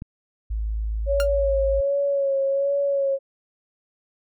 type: click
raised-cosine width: 5 ms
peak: -21 dBFS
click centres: 0.021 s
type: tone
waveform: sine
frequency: 53.9 Hz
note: A1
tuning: 35 cents flat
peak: -23 dBFS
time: 0.5-1.81 s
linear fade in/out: 10 ms
type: tone with vibrato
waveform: sine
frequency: 554.4 Hz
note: C#5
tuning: in tune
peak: -19 dBFS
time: 1.06-3.19 s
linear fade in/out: 50 ms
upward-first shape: sine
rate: 1.3 Hz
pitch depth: 31 cents each way
type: tone with exponential decay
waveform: sawtooth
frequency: 1400 Hz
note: F6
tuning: 4 cents sharp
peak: -18 dBFS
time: 1.2-1.28 s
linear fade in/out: 0 ms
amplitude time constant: 16 ms
effects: none